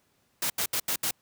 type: noise bursts at uneven times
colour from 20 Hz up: white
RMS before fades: -28 dBFS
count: 5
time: 0.42-0.5 / 0.58-0.66 / 0.73-0.8 / 0.88-0.96 / 1.03-1.11 s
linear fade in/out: 5 ms
effects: pink hiss -69 dBFS RMS until 1.21 s + high-pass 80 Hz 12 dB/octave